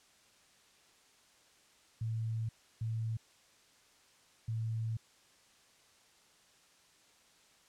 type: tone bursts at uneven times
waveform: sine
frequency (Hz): 112.5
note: A2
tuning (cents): +39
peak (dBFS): -33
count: 3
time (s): 2.01-2.49 / 2.81-3.17 / 4.48-4.97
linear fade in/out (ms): 5
effects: white hiss -65 dBFS RMS until 7.68 s + low-pass 8000 Hz 12 dB/octave